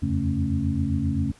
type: tone cluster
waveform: sine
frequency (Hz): 82.8 / 90.4 / 138.1 / 220.9 / 274.9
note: E2 / F#2 / C#3 / A3 / C#4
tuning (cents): +8 / -40 / -6 / +7 / -14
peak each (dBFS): -28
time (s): 0.02-1.32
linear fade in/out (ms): 10
effects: pink hiss -54 dBFS RMS until 1.39 s + resampled to 24000 Hz